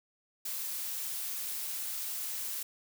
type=noise; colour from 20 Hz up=blue; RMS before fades=-37 dBFS; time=0.45-2.63 s; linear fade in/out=5 ms; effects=none